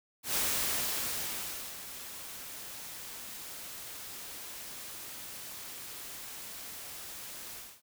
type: noise with ADSR envelope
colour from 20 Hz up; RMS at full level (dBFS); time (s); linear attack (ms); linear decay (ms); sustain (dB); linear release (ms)
white; -30; 0.23-7.82; 120; 1400; -14; 260
effects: none